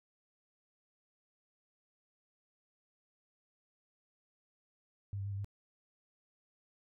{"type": "tone with pitch steps", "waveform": "sine", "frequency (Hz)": [100, 98.3, 100.9, 98.3, 100.9], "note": ["G2", "G2", "G#2", "G2", "G#2"], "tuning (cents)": [35, 5, -49, 5, -49], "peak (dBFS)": -36, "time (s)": [5.13, 5.445], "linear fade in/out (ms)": 0, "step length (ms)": 63, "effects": []}